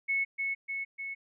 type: tone with echo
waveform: sine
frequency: 2200 Hz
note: C#7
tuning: 14 cents flat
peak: -26 dBFS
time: 0.08-0.25 s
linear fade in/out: 20 ms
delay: 300 ms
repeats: 3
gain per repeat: -3 dB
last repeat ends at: 1.15 s
effects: none